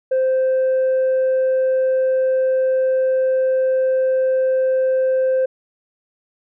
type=tone; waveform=sine; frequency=521 Hz; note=C5; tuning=7 cents flat; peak=-12 dBFS; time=0.11-5.46 s; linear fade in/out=10 ms; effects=tanh soft clip ceiling -13 dBFS